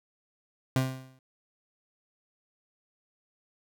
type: tone with exponential decay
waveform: 30% pulse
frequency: 130.81 Hz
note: C3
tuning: in tune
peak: -18 dBFS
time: 0.76-1.19 s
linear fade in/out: 2 ms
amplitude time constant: 92 ms
effects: none